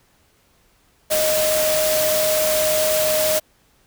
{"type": "tone in noise", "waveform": "sine", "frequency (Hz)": 620, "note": "D#5", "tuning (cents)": -6, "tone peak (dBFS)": -18, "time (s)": [1.1, 3.4], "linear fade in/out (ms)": 20, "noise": "white", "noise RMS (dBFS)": -22, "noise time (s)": [1.1, 3.4], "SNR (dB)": 1, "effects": ["pink hiss -59 dBFS RMS until 3.86 s"]}